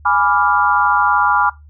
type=chord; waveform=sine; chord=G# diminished seventh; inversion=none; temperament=equal; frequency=830.6 / 987.8 / 1174.7 / 1396.9 Hz; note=G#5 / B5 / D6 / F6; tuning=0 / 0 / 0 / 0 cents; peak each=-17 dBFS; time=0.05-1.5 s; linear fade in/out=10 ms; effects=noise-tail reverb RT60 0.2 s tail -19 dB re dry + added 74 Hz sine -39 dBFS peak until 1.69 s